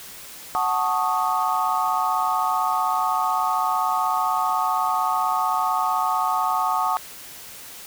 sine chord, D# half-diminished seventh, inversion first, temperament equal, 740 / 880 / 1108.7 / 1244.5 Hz, F#5 / A5 / C#6 / D#6, 0 / 0 / 0 / 0 cents, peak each -25 dBFS, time 0.55-6.97 s, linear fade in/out 0 ms, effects white hiss -40 dBFS RMS until 7.86 s

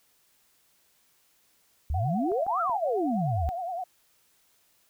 sine exponential two-way sweep, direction up then down, 66.6 to 1395 to 66.6 Hz, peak -25 dBFS, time 1.9-3.49 s, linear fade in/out 0 ms, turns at 2.61 s
sine tone with vibrato, 715 Hz, F5, 41 cents sharp, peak -30 dBFS, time 1.94-3.84 s, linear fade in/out 5 ms, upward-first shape triangle, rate 9.8 Hz, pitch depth 130 cents each way
clicks, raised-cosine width 1 ms, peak -29 dBFS, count 3, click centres 2.318 / 2.466 / 2.696 s
effects white hiss -66 dBFS RMS until 4.89 s

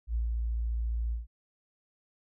sine tone with ADSR envelope, 57.2 Hz, A#1, 32 cents flat, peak -26 dBFS, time 0.07-1.27 s, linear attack 78 ms, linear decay 130 ms, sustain -2 dB, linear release 150 ms, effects none

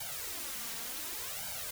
white noise with flanger, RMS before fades -40 dBFS, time 0-1.71 s, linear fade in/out 5 ms, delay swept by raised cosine 1.3 to 4.4 ms, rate 0.68 Hz, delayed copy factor +0.9, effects none

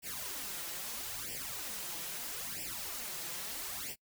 white noise with flanger, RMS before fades -41 dBFS, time 0.02-3.96 s, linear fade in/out 50 ms, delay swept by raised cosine 0.38 to 5.98 ms, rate 0.77 Hz, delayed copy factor +0.9, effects noise-tail reverb RT60 0.1 s tail -25 dB re dry

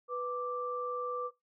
sine tone pair together, 493.9 / 1174.7 Hz, B4 / D6, 0 / 0 cents, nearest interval octave + minor third, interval 1500 cents, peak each -36 / -36 dBFS, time 0.08-1.31 s, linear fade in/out 50 ms, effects noise-tail reverb RT60 0.2 s tail -19 dB re dry

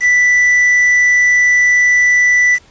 triangle tone with quantisation, 1975.5 Hz, B6, in tune, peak -6 dBFS, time 0-2.59 s, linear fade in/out 50 ms, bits 4, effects pink hiss -47 dBFS RMS until 2.7 s + resampled to 16000 Hz

